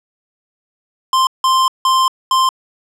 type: tone bursts at uneven times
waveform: square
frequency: 1046.5 Hz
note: C6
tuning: in tune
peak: -11 dBFS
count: 4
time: 1.13-1.27 / 1.44-1.68 / 1.85-2.08 / 2.31-2.49 s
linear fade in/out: 2 ms
effects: low-pass 9000 Hz 12 dB/octave